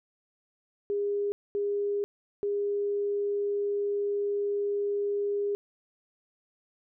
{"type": "tone bursts at uneven times", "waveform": "sine", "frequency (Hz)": 406.8, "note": "G#4", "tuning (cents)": -36, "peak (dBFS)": -26, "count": 3, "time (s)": [[0.9, 1.32], [1.55, 2.04], [2.43, 5.55]], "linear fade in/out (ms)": 0, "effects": []}